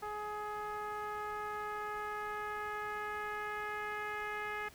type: tone with low-pass filter sweep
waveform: 10% pulse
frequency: 420 Hz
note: G#4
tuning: 19 cents sharp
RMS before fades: -40 dBFS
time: 0.02-4.69 s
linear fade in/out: 10 ms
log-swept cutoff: 1100 to 2000 Hz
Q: 1.7
effects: pink hiss -58 dBFS RMS until 4.74 s